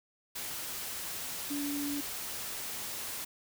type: tone in noise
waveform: sine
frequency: 287 Hz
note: D4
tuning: 40 cents flat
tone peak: -33 dBFS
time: 1.5-2.01 s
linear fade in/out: 10 ms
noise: white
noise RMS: -39 dBFS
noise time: 0.35-3.25 s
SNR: +3 dB
effects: none